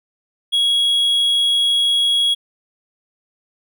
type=tone; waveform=triangle; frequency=3322 Hz; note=G#7; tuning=in tune; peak=-12 dBFS; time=0.52-2.35 s; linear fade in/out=20 ms; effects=none